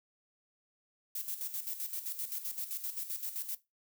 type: noise with tremolo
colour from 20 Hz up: violet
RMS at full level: -37 dBFS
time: 1.15-3.55 s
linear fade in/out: 5 ms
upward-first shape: square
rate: 7.7 Hz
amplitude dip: 65%
effects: noise-tail reverb RT60 0.2 s tail -17 dB re dry